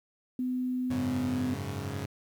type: tone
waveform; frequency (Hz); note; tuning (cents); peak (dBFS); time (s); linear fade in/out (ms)
sine; 252.7; B3; +40; -28; 0.39-1.54; 2
type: chord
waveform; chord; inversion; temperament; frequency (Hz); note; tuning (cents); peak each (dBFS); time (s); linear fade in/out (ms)
sawtooth; F# suspended second; none; equal; 92.5 / 103.83 / 138.59; F#2 / G#2 / C#3; 0 / 0 / 0; -34; 0.9-2.06; 10
effects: 10-bit